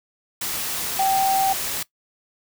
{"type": "tone in noise", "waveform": "sine", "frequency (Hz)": 774, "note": "G5", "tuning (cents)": -22, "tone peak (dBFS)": -17, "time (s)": [0.99, 1.53], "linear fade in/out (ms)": 5, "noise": "white", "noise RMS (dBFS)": -27, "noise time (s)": [0.41, 1.83], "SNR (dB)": 7, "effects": ["noise-tail reverb RT60 0.1 s tail -19 dB re dry"]}